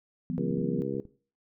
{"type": "chord", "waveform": "sine", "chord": "E suspended second", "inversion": "none", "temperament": "equal", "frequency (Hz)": [164.81, 185, 246.9], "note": ["E3", "F#3", "B3"], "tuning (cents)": [0, 0, 0], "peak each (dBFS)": [-34, -33, -33], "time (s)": [0.3, 0.82], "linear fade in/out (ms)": 0}
{"type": "harmonic tone", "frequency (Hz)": 68, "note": "C#2", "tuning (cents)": -33, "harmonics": [2, 3, 4, 5, 6, 7], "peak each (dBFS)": [-37, -37, -37, -37, -37, -37], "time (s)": [0.38, 1], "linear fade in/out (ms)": 0}
{"type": "clicks", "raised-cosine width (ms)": 3, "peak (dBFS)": -34, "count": 6, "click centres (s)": [0.507, 0.579, 0.614, 0.792, 0.945, 1.053]}
{"effects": ["noise-tail reverb RT60 0.4 s tail -18 dB re dry"]}